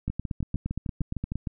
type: two click trains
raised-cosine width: 5 ms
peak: -18 / -17 dBFS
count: 9 / 13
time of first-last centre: 0.1-1.32 / 0.08-1.472 s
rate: 6.56 / 8.62 Hz
effects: none